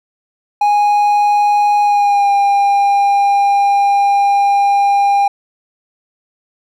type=tone with pitch glide; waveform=triangle; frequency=826 to 802.9 Hz; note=G#5 to G5; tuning=-10 to +41 cents; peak=-7 dBFS; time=0.61-5.28 s; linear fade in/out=5 ms; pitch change=-49 cents; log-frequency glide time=1.82-2.31 s; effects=none